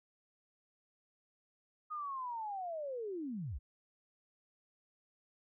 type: linear sweep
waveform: sine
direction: down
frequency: 1251 to 46.25 Hz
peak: -38 dBFS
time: 1.9-3.59 s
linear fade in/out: 20 ms
effects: none